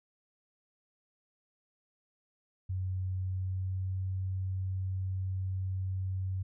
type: tone with pitch glide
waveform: sine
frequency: 93.2 to 94.23 Hz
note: F#2 to F#2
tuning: +13 to +32 cents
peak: -31 dBFS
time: 2.69-6.43 s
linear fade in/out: 10 ms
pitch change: +19 cents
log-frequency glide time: 3.18-4.05 s
effects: none